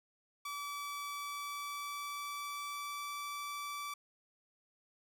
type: tone with pitch glide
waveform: sawtooth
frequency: 1151 to 1159 Hz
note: D6 to D6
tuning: -35 to -23 cents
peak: -36 dBFS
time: 0.45-3.94 s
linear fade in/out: 5 ms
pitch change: +12 cents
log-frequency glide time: 1.07-3.13 s
effects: none